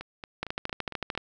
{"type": "two click trains", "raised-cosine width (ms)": 0.3, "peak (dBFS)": [-14, -22], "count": [11, 6], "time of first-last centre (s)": [[0.43, 1.176], [0.01, 1.152]], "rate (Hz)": [13.4, 4.38], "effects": []}